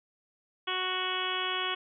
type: harmonic tone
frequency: 370 Hz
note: F#4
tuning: in tune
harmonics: 1 / 2 / 3 / 4 / 5 / 6 / 7 / 8 / 9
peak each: -39 / -41 / -35 / -38 / -41 / -40 / -40 / -36 / -36 dBFS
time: 0.67-1.75 s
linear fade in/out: 10 ms
effects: none